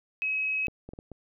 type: tone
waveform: sine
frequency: 2555 Hz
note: D#7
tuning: 45 cents sharp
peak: -26 dBFS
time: 0.22-0.67 s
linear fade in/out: 0 ms
type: clicks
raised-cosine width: 2 ms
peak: -28 dBFS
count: 5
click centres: 0.683 / 0.89 / 0.935 / 0.989 / 1.117 s
effects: none